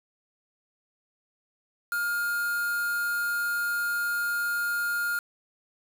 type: tone with quantisation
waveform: triangle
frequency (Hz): 1413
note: F6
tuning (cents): +20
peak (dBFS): -24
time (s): 1.92-5.19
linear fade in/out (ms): 2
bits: 6
effects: none